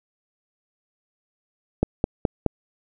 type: click train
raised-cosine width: 2 ms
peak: -5 dBFS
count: 4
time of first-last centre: 1.83-2.463 s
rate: 4.74 Hz
effects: none